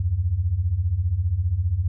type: beating tone pair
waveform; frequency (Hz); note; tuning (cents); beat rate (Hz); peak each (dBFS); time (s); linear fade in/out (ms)
sine; 77.78 / 92.78; D#2 / F#2; 0 / +5; 15; -25 / -21; 0-1.88; 5
effects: none